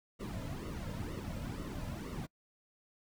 brown noise with flanger, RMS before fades -41 dBFS, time 0.19-2.27 s, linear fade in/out 20 ms, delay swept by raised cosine 1.2 to 2.7 ms, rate 2.1 Hz, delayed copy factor -0.8, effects noise-tail reverb RT60 0.1 s tail -26 dB re dry

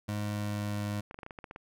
25% pulse tone with pitch glide, 104.3 to 103.34 Hz, G#2 to G#2, +8 to -8 cents, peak -28 dBFS, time 0.08-1.01 s, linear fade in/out 10 ms, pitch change -16 cents, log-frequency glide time 0.24-0.82 s
clicks, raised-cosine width 0.5 ms, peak -28 dBFS, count 10, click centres 1.111 / 1.144 / 1.189 / 1.232 / 1.264 / 1.308 / 1.388 / 1.442 / 1.511 / 1.561 s
effects none

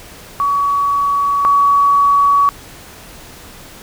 sine tone pair in turn, 1130 / 1130 Hz, C#6 / C#6, +33 / +33 cents, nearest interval unison, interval 0 cents, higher neither, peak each -12 / -8 dBFS, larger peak second, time 0.4-1.45 / 1.45-2.49 s, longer first, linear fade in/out 0 ms, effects pink hiss -37 dBFS RMS until 3.82 s

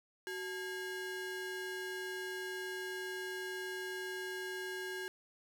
square ring-modulated tone, 627 Hz, D#5, 13 cents sharp, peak -37 dBFS, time 0.27-5.08 s, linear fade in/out 0 ms, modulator 1000 Hz, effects none

